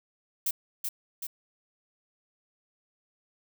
violet noise with echo, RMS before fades -28 dBFS, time 0.46-0.51 s, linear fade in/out 5 ms, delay 380 ms, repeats 2, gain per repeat -4 dB, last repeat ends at 1.27 s, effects none

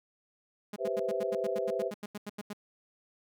sawtooth tone bursts, 206.9 Hz, G#3, 6 cents flat, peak -33 dBFS, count 16, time 0.73-2.532 s, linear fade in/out 5 ms, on 32 ms, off 86 ms
sine chord, C major seventh, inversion second, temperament equal, 392 / 493.9 / 523.3 / 659.3 Hz, G4 / B4 / C5 / E5, 0 / 0 / 0 / 0 cents, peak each -35 dBFS, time 0.78-1.92 s, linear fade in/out 50 ms
effects none

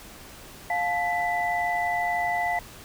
sine tone cluster, 705 / 867 / 1989 Hz, F5 / A5 / B6, +16 / -26 / +12 cents, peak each -26 / -30 / -28 dBFS, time 0.7-2.59 s, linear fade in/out 2 ms, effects pink hiss -45 dBFS RMS until 2.84 s

